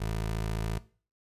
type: tone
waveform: 20% pulse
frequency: 54.5 Hz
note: A1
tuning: 16 cents flat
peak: -25 dBFS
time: 0-0.79 s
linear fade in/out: 10 ms
effects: noise-tail reverb RT60 0.4 s tail -18 dB re dry + resampled to 32000 Hz